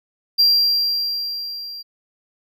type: tone with level ramp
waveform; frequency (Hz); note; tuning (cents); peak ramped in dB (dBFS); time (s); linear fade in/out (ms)
triangle; 4746; D8; +17; -9 to -30; 0.38-1.83; 20
effects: none